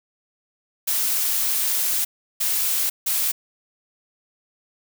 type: noise bursts at uneven times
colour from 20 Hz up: blue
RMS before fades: -22 dBFS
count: 3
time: 0.87-2.05 / 2.4-2.9 / 3.06-3.32 s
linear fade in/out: 10 ms
effects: none